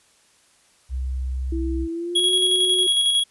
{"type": "tone", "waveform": "sine", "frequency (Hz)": 64.5, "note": "C2", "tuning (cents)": -24, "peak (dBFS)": -23, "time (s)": [0.89, 1.88], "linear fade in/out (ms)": 50}
{"type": "tone with pitch glide", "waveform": "sine", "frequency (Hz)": [329.6, 367.8], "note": ["E4", "F#4"], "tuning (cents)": [0, -10], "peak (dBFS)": -25, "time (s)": [1.52, 2.87], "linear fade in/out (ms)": 5, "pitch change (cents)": 190, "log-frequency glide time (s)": [1.89, 2.32]}
{"type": "tone with tremolo", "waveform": "square", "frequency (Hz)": 3322, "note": "G#7", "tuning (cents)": 0, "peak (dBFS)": -16, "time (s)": [2.15, 3.24], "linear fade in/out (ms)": 10, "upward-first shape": "square", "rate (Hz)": 11, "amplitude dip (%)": 30}
{"effects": ["white hiss -58 dBFS RMS until 3.3 s", "resampled to 24000 Hz"]}